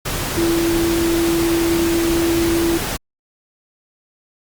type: tone in noise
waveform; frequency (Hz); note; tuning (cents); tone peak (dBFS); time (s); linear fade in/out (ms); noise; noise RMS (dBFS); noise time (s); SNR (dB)
sine; 335.7; E4; +32; -15; 0.37-2.78; 10; pink; -23; 0.05-2.97; +5
effects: Opus 48 kbps